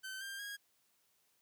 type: tone with pitch steps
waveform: sawtooth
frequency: 1537 / 1590 / 1639 Hz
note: G6 / G6 / G#6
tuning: -35 / +24 / -23 cents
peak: -39 dBFS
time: 0.03-0.57 s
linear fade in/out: 20 ms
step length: 180 ms
effects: white hiss -75 dBFS RMS until 1.41 s + high-pass 80 Hz 12 dB/octave